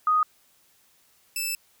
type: tone pair in turn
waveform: sine / 10% pulse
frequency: 1244.5 / 2637 Hz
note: D#6 / E7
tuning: 0 / 0 cents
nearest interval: octave + minor second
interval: 1300 cents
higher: second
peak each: -18 dBFS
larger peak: neither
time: 0.07-0.23 / 1.36-1.55 s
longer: second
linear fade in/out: 2 ms
effects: white hiss -62 dBFS RMS until 1.8 s